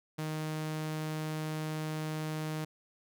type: tone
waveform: sawtooth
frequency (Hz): 155.56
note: D#3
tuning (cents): 0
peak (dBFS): -30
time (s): 0.18-2.65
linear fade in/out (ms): 10
effects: none

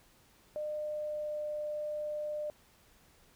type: tone with pitch glide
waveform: sine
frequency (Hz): 604 to 600.2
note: D5 to D5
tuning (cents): +48 to +38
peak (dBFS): -34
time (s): 0.56-2.5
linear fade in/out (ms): 0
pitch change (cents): -10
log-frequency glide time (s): 0.78-1.47
effects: pink hiss -64 dBFS RMS until 3.35 s

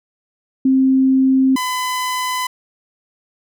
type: tone pair in turn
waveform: sine / sawtooth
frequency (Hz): 264.1 / 1008.7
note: C4 / B5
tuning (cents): +16 / +36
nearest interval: octave + major seventh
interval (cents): 2320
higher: second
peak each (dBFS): -10 / -15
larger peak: first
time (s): 0.65-1.56 / 1.56-2.47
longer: neither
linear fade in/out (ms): 5
effects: none

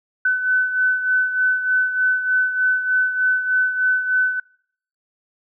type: beating tone pair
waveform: sine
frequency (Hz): 1508 / 1511.3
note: F#6 / F#6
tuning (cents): +32 / +36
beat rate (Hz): 3.3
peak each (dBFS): -17 / -24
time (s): 0.25-4.4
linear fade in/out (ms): 5
effects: noise-tail reverb RT60 0.6 s tail -24 dB re dry

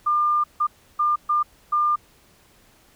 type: tone bursts at uneven times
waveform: sine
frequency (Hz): 1200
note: D6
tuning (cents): +37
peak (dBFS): -17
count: 5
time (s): 0.06-0.44 / 0.6-0.67 / 0.99-1.16 / 1.29-1.43 / 1.72-1.96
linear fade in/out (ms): 10
effects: pink hiss -56 dBFS RMS until 2.95 s

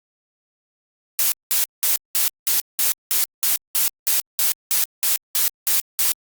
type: noise bursts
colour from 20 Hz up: blue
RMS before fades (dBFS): -18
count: 16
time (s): 1.19-6.12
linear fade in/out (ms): 0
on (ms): 130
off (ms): 190
effects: Opus 48 kbps

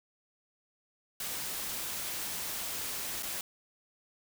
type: noise with dropouts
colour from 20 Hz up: white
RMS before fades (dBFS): -37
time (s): 1.2-3.41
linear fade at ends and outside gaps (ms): 2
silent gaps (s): 3.225-3.23
effects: none

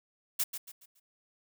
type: noise with echo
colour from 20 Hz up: blue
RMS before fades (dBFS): -29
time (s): 0.39-0.44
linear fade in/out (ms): 10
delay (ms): 140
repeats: 4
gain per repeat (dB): -9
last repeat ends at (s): 1
effects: none

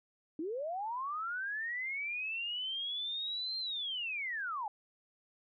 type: linear two-way sweep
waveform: sine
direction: up then down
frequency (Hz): 293.7 to 4186 to 796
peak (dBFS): -35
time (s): 0.39-4.68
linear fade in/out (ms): 2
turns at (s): 3.58
effects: none

